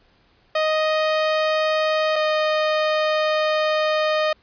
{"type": "tone pair in turn", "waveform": "sawtooth", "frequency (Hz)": [623, 617.6], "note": ["D#5", "D#5"], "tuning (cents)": [2, -13], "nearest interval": "unison", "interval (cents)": 15, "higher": "first", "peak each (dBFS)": -14, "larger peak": "neither", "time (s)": [[0.55, 2.16], [2.16, 4.33]], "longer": "second", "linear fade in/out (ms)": 5, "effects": ["pink hiss -59 dBFS RMS until 4.42 s", "resampled to 11025 Hz"]}